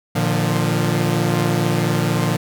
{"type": "chord", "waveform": "sawtooth", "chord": "Bb major", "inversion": "none", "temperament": "equal with one note detuned", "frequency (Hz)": [116.54, 150.18, 174.61], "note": ["Bb2", "D3", "F3"], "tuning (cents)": [0, 39, 0], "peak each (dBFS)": -17, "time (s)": [0.15, 2.37], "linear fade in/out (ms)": 10, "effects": []}